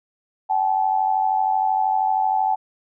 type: tone pair together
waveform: sine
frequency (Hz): 765.1 / 858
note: G5 / A5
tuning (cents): -42 / -44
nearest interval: major second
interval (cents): 198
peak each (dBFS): -20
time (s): 0.49-2.56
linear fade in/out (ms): 20
effects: none